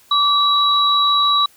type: tone pair together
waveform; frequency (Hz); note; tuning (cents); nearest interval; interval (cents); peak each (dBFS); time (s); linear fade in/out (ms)
sine; 1159 / 3898; D6 / B7; -23 / -23; octave + major sixth; 2100; -15; 0.11-1.46; 5
effects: white hiss -51 dBFS RMS until 1.56 s